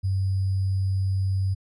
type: tone with sample-and-hold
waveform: sine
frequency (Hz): 95.8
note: G2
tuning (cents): -39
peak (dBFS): -21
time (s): 0.03-1.55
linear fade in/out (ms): 20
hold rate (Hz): 4900
effects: resampled to 22050 Hz